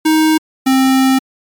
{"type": "tone pair in turn", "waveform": "square", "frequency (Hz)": [313.9, 264], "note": ["D#4", "C4"], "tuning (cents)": [15, 16], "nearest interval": "minor third", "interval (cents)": 299, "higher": "first", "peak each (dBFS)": -9, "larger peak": "neither", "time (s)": [[0.05, 0.38], [0.66, 1.19]], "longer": "second", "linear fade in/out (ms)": 10, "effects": ["MP3 96 kbps"]}